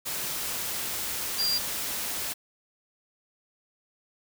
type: tone in noise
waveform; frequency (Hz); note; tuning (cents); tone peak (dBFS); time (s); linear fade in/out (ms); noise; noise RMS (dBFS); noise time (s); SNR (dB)
sine; 4767; D8; +25; -24; 1.38-1.59; 20; white; -32; 0.05-2.34; +5
effects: none